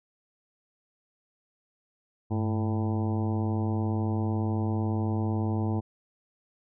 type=harmonic tone with a mistuned harmonic; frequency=110 Hz; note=A2; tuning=in tune; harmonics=1 / 2 / 3 / 4 / 5 / 6 / 7 / 8 / 9; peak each=-27 / -31 / -34 / -40 / -45 / -45 / -41 / -43 / -47 dBFS; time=2.3-5.81 s; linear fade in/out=20 ms; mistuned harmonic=1; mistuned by=-130 cents; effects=none